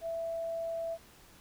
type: tone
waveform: sine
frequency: 663 Hz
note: E5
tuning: 10 cents sharp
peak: -33 dBFS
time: 0.01-0.98 s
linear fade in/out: 50 ms
effects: pink hiss -58 dBFS RMS until 1.4 s